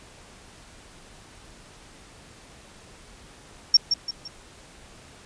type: tone with echo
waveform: sine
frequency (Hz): 5510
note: F8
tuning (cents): -24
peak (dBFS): -10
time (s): 3.74-3.77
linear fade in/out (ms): 5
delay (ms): 170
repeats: 3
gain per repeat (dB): -8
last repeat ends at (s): 4.28
effects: pink hiss -49 dBFS RMS until 5.25 s + resampled to 22050 Hz